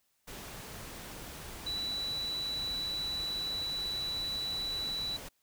sine tone in noise, 3951 Hz, B7, in tune, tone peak -33 dBFS, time 1.66-5.17 s, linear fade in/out 10 ms, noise pink, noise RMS -45 dBFS, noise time 0.27-5.29 s, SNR +9 dB, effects white hiss -75 dBFS RMS until 5.42 s

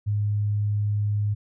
sine tone, 103.83 Hz, G#2, in tune, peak -21 dBFS, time 0.06-1.35 s, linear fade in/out 20 ms, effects none

